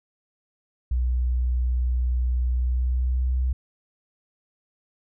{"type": "tone with pitch glide", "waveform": "sine", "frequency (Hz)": [61.74, 63.62], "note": ["B1", "C2"], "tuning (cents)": [0, -48], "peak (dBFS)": -20, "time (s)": [0.91, 3.53], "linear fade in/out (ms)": 5, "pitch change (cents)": 52, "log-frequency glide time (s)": [2.53, 3.39], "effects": []}